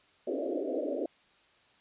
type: band-pass noise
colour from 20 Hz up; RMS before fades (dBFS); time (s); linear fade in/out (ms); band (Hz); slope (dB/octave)
white; -33; 0.27-1.06; 5; 260 to 640; 96
effects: white hiss -64 dBFS RMS until 1.8 s + resampled to 8000 Hz